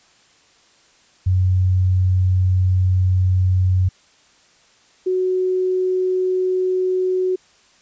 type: tone pair in turn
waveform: sine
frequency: 92.5 / 370 Hz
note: F#2 / F#4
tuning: 0 / 0 cents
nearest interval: 2 octaves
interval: 2400 cents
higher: second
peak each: -13 / -16 dBFS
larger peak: first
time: 1.26-3.89 / 5.06-7.36 s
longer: first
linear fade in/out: 10 ms
effects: white hiss -54 dBFS RMS until 7.81 s + resampled to 16000 Hz